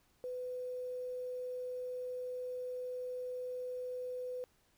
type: tone with quantisation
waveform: sine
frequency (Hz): 501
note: B4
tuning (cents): +25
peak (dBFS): -38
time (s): 0.24-4.44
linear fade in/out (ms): 0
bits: 11
effects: pink hiss -72 dBFS RMS until 4.77 s